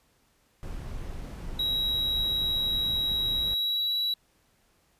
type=noise; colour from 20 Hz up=brown; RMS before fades=-37 dBFS; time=0.63-3.54 s; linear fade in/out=0 ms
type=tone with pitch glide; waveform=triangle; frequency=3855 to 3913 Hz; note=B7 to B7; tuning=-43 to -17 cents; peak=-24 dBFS; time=1.59-4.14 s; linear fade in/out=5 ms; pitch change=+26 cents; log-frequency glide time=3.35-3.98 s
effects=pink hiss -67 dBFS RMS until 4.99 s + resampled to 32000 Hz